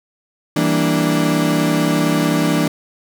35% pulse chord, E half-diminished seventh, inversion none, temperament equal, 164.81 / 196 / 233.1 / 293.7 Hz, E3 / G3 / Bb3 / D4, 0 / 0 / 0 / 0 cents, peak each -17 / -22 / -20 / -16 dBFS, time 0.56-2.68 s, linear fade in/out 5 ms, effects none

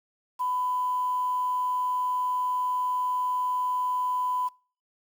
sine tone with quantisation, 1000 Hz, B5, 21 cents sharp, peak -25 dBFS, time 0.39-4.49 s, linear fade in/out 20 ms, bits 8, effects noise-tail reverb RT60 0.4 s tail -25 dB re dry

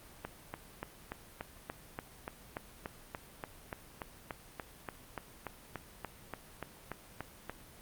click train, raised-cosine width 0.5 ms, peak -23 dBFS, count 26, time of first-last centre 0.25-7.496 s, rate 3.45 Hz, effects pink hiss -55 dBFS RMS until 7.81 s + Opus 32 kbps

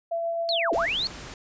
sine tone with tremolo, 672 Hz, E5, 33 cents sharp, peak -24 dBFS, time 0.11-0.86 s, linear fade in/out 10 ms, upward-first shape triangle, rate 7.5 Hz, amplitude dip 25%
sine linear two-way sweep, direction down then up, 4498 to 270 to 4498 Hz, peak -24 dBFS, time 0.49-1.07 s, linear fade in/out 0 ms, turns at 0.73 s
pink noise, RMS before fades -40 dBFS, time 0.73-1.34 s, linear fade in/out 2 ms
effects resampled to 16000 Hz

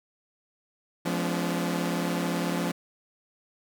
sawtooth tone cluster, 174 / 212 / 252.8 / 286.7 Hz, F3 / G#3 / B3 / D4, -6 / +36 / +41 / -42 cents, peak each -25 / -31 / -30 / -29 dBFS, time 1.05-2.72 s, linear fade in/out 10 ms, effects none

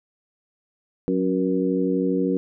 harmonic tone with a mistuned harmonic, 92.5 Hz, F#2, in tune, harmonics 2 / 3 / 4 / 5, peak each -25 / -23 / -26 / -26 dBFS, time 1.08-2.37 s, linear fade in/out 0 ms, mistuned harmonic 5, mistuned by +40 cents, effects none

